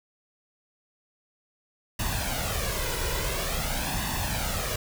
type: noise with flanger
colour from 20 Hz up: pink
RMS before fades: -29 dBFS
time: 1.99-4.76 s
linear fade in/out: 5 ms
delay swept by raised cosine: 1.1 to 2.05 ms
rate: 0.48 Hz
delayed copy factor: +0.65
effects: none